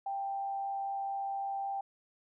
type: tone with frequency modulation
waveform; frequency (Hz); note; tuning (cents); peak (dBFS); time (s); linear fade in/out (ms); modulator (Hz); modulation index
sine; 788; G5; +9; -33; 0.06-1.81; 5; 105; 0.27
effects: none